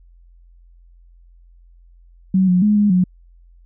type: tone with pitch steps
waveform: sine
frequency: 188.6 / 180.5 / 209.7 / 206.7 / 182 Hz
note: F#3 / F#3 / G#3 / G#3 / F#3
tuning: +33 / -43 / +17 / -8 / -28 cents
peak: -11 dBFS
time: 2.34-3.04 s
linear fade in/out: 5 ms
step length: 140 ms
effects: added 43 Hz sine -45 dBFS peak until 3.65 s